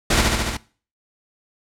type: noise with echo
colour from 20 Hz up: pink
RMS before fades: -17 dBFS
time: 0.1-0.21 s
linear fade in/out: 5 ms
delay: 72 ms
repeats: 5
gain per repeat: -2 dB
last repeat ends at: 0.57 s
effects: noise-tail reverb RT60 0.4 s tail -20 dB re dry + low-pass 9000 Hz 12 dB/octave